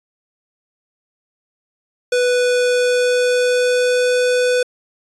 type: tone with pitch glide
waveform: square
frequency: 494.1 to 497.2 Hz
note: B4 to B4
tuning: +1 to +12 cents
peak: -14 dBFS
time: 2.12-4.63 s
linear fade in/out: 5 ms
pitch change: +11 cents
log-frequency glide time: 2.72-4.15 s
effects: resampled to 22050 Hz